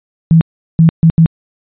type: tone bursts at uneven times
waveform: sine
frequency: 163.4 Hz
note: E3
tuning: 15 cents flat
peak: -3 dBFS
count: 4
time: 0.31-0.41 / 0.79-0.89 / 1.03-1.1 / 1.18-1.26 s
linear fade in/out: 0 ms
effects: resampled to 8000 Hz